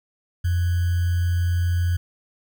sine tone with sample-and-hold, 87.31 Hz, F2, in tune, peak -18 dBFS, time 0.44-1.97 s, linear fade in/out 10 ms, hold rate 1575 Hz, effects none

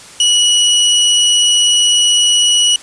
sawtooth tone, 2929 Hz, F#7, 18 cents flat, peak -5 dBFS, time 0.2-2.76 s, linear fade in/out 2 ms, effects white hiss -36 dBFS RMS until 2.82 s + resampled to 22050 Hz

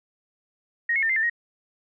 sine tone with pitch steps, 1873 / 2175 / 1806 / 2085 / 1783 / 1879 Hz, A#6 / C#7 / A6 / C7 / A6 / A#6, +8 / -33 / +45 / -7 / +22 / +13 cents, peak -20 dBFS, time 0.89-1.298 s, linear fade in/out 5 ms, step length 68 ms, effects none

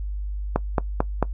click train, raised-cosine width 1 ms, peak -5 dBFS, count 4, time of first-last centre 0.56-1.227 s, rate 4.5 Hz, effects noise-tail reverb RT60 0.1 s tail -20 dB re dry + added 50 Hz sine -26 dBFS peak until 1.33 s

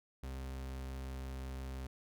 40% pulse tone, 65.7 Hz, C2, 8 cents sharp, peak -40 dBFS, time 0.23-1.87 s, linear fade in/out 5 ms, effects none

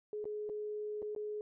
sine tone with dropouts, 421.6 Hz, G#4, 26 cents sharp, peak -37 dBFS, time 0.13-1.41 s, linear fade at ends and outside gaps 1 ms, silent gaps 0.243-0.254 / 0.492-0.497 / 1.02-1.026 / 1.15-1.162 s, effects none

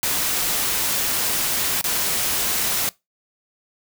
white noise with dropouts, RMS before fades -22 dBFS, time 0.03-2.89 s, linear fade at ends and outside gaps 0 ms, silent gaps 1.812-1.842 s, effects noise-tail reverb RT60 0.2 s tail -22 dB re dry

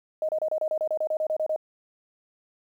sine tone bursts, 624 Hz, D#5, 5 cents sharp, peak -23 dBFS, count 14, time 0.22-1.562 s, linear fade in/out 2 ms, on 68 ms, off 30 ms, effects 10-bit

